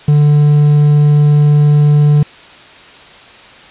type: tone with quantisation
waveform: triangle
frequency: 147.6 Hz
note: D3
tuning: 9 cents sharp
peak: -3 dBFS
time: 0.08-2.23 s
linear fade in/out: 5 ms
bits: 5
effects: white hiss -37 dBFS RMS until 3.7 s + resampled to 8000 Hz